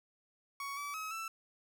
30% pulse tone with pitch steps, 1117 / 1150 / 1279 / 1328 Hz, C#6 / D6 / D#6 / E6, +13 / -37 / +47 / +12 cents, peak -36 dBFS, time 0.6-1.28 s, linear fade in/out 2 ms, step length 170 ms, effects none

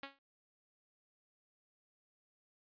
5% pulse tone with exponential decay, 275.7 Hz, C#4, 9 cents flat, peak -29 dBFS, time 0.03-0.19 s, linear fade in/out 2 ms, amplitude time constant 34 ms, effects resampled to 11025 Hz

